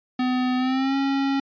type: tone with pitch glide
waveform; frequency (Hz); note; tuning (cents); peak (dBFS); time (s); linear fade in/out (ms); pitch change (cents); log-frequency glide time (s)
square; 252.7 to 274; B3 to C#4; +40 to -20; -21; 0.19-1.4; 5; +140; 0.57-0.96
effects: resampled to 11025 Hz